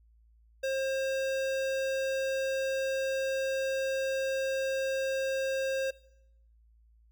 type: tone with notch filter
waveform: square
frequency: 534 Hz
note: C5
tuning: 35 cents sharp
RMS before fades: -31 dBFS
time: 0.63-5.91 s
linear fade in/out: 10 ms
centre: 11000 Hz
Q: 0.96
effects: noise-tail reverb RT60 0.8 s tail -20 dB re dry + added 56 Hz sine -59 dBFS peak until 7.11 s